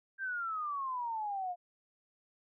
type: exponential sweep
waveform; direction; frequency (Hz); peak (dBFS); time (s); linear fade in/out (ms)
sine; down; 1600 to 698.5; -34; 0.18-1.56; 50
effects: none